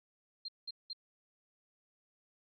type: tone bursts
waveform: sine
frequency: 4186 Hz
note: C8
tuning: in tune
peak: -39 dBFS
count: 3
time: 0.45-0.932 s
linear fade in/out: 5 ms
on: 34 ms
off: 190 ms
effects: none